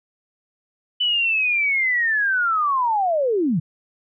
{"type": "linear sweep", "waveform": "sine", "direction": "down", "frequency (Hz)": [3000, 139.1], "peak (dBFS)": -17, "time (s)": [1, 3.6], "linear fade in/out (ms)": 10, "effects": []}